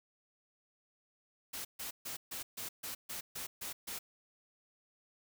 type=noise bursts; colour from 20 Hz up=white; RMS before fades=-42 dBFS; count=10; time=1.53-3.99 s; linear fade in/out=10 ms; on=120 ms; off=140 ms; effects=none